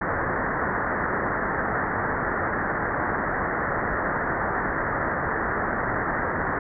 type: low-pass noise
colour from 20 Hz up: white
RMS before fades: -26 dBFS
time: 0.01-6.59 s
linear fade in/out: 5 ms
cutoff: 1900 Hz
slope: 96 dB/octave
effects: none